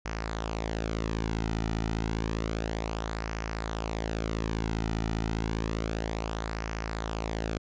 sawtooth tone with flanger, 55 Hz, A1, in tune, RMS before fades -32 dBFS, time 0.05-7.58 s, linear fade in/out 10 ms, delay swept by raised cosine 0.26 to 1.86 ms, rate 0.3 Hz, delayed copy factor -0.55, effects resampled to 16000 Hz

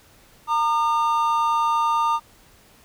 triangle tone pair together, 918.9 / 1210 Hz, A#5 / D#6, -25 / -49 cents, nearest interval perfect fourth, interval 476 cents, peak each -19 dBFS, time 0.47-2.2 s, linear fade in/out 50 ms, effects pink hiss -53 dBFS RMS until 2.84 s

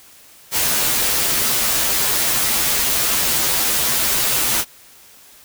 white noise with comb filter, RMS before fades -18 dBFS, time 0.51-4.65 s, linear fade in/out 50 ms, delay 11 ms, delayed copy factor -0.9, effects white hiss -46 dBFS RMS until 5.44 s

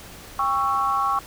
sine chord, C# diminished, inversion second, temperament just, 798.3 / 1108.7 / 1330.5 Hz, G5 / C#6 / E6, +31 / 0 / +16 cents, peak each -26 / -21 / -27 dBFS, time 0.39-1.19 s, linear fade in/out 2 ms, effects pink hiss -42 dBFS RMS until 1.26 s

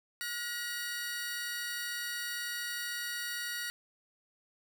sawtooth tone cluster, 1440 / 1909 / 4547 Hz, F#6 / A#6 / C#8, -47 / +41 / +43 cents, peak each -37 / -35 / -39 dBFS, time 0.21-3.7 s, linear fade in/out 0 ms, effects none

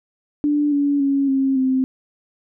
sine tone with pitch steps, 293.7 / 285.2 / 276.9 / 268.9 / 261.1 Hz, D4 / C#4 / C#4 / C4 / C4, 0 / +49 / -2 / +47 / -3 cents, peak -15 dBFS, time 0.44-1.84 s, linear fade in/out 0 ms, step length 280 ms, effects none

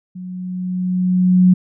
sine tone with level ramp, 182.6 Hz, F#3, 23 cents flat, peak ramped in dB -28 to -6 dBFS, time 0.15-1.54 s, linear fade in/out 10 ms, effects none

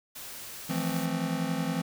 white noise, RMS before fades -42 dBFS, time 0.15-1.06 s, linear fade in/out 10 ms
square chord, F major seventh, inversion third, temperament just, 163.7 / 174.61 / 218.3 / 261.9 Hz, E3 / F3 / A3 / C4, -12 / 0 / -13 / +2 cents, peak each -34 / -34 / -37 / -34 dBFS, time 0.69-1.82 s, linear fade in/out 10 ms
effects none

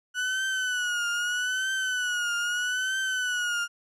35% pulse tone with vibrato, 1479 Hz, F#6, 1 cent flat, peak -24 dBFS, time 0.14-3.68 s, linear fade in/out 50 ms, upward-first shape triangle, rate 0.79 Hz, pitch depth 88 cents each way, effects low-pass 9000 Hz 12 dB/octave

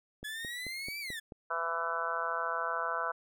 click train, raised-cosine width 2 ms, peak -31 dBFS, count 6, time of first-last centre 0.23-1.322 s, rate 4.58 Hz
30% pulse exponential two-way sweep, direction up then down, 1700 to 2358 to 1700 Hz, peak -35 dBFS, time 0.24-1.2 s, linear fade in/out 10 ms, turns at 1 s
harmonic tone, 166.6 Hz, E3, 19 cents sharp, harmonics 3 / 4 / 5 / 6 / 7 / 8 / 9, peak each -42 / -39 / -47 / -37 / -40 / -36 / -38 dBFS, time 1.5-3.12 s, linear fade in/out 10 ms
effects none

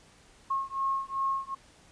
sine beating tone pair, 1082 / 1084.6 Hz, C#6 / C#6, -42 / -38 cents, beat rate 2.6 Hz, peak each -31 dBFS, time 0.5-1.55 s, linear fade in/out 10 ms, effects pink hiss -58 dBFS RMS until 1.91 s + resampled to 22050 Hz

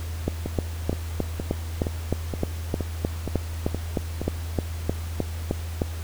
two click trains, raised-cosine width 2 ms, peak -9 / -14 dBFS, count 19 / 9, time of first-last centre 0.28-5.818 / 0.46-4.216 s, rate 3.25 / 2.13 Hz, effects added 82 Hz sine -29 dBFS peak until 6.03 s + pink hiss -42 dBFS RMS until 6.03 s

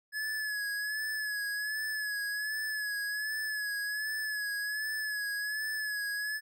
square tone with vibrato, 1700 Hz, G#6, 40 cents sharp, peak -33 dBFS, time 0.12-6.41 s, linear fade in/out 50 ms, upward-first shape sine, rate 1.3 Hz, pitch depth 44 cents each way, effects none

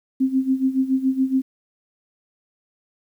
sine tone with tremolo, 263.6 Hz, C4, 13 cents sharp, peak -14 dBFS, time 0.2-1.42 s, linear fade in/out 10 ms, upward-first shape sine, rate 7.1 Hz, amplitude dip 80%, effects 9-bit

